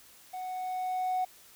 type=tone with level ramp; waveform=triangle; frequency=740 Hz; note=F#5; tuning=in tune; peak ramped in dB=-34 to -23 dBFS; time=0.33-1.25 s; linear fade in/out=10 ms; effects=tanh soft clip ceiling -23 dBFS + white hiss -56 dBFS RMS until 1.55 s